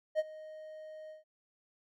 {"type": "tone with ADSR envelope", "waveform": "triangle", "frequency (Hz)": 622.3, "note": "D#5", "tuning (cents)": 0, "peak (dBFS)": -23, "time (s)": [0.15, 1.24], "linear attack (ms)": 41, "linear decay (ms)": 34, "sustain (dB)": -20, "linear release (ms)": 140, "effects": []}